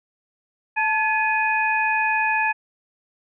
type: tone cluster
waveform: sine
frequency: 878 / 1705 / 2491 Hz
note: A5 / G#6 / D#7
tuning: -4 / +45 / +1 cents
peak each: -22 / -23 / -23 dBFS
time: 0.76-2.53 s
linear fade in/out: 20 ms
effects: none